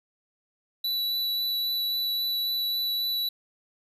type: tone with vibrato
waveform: square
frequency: 3951 Hz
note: B7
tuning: in tune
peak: -26 dBFS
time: 0.84-3.29 s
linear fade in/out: 5 ms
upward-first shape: sine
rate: 3.7 Hz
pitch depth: 8 cents each way
effects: 11-bit